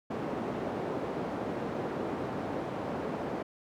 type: band-pass noise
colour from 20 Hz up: white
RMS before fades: -35 dBFS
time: 0.1-3.43 s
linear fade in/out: 10 ms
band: 150 to 560 Hz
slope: 12 dB/octave
effects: none